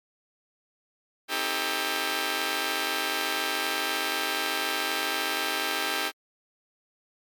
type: chord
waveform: 5% pulse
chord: A half-diminished seventh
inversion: first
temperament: just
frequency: 264 / 316.8 / 396 / 440 Hz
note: C4 / Eb4 / G4 / A4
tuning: +16 / +31 / +18 / 0 cents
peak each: -25 / -21 / -21 / -22 dBFS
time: 1.28-6.12 s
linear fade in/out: 50 ms
effects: MP3 96 kbps